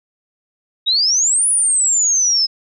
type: exponential two-way sweep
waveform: sine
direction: up then down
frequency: 3719 to 10000 to 5100 Hz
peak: -12 dBFS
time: 0.86-2.47 s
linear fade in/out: 20 ms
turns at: 1.48 s
effects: none